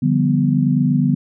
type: chord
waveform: sine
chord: G dominant seventh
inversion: second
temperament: equal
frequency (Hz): 146.83 / 174.61 / 196 / 246.9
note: D3 / F3 / G3 / B3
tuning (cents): 0 / 0 / 0 / 0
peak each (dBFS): -17 / -21 / -21 / -17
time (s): 0.02-1.15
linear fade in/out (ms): 10
effects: none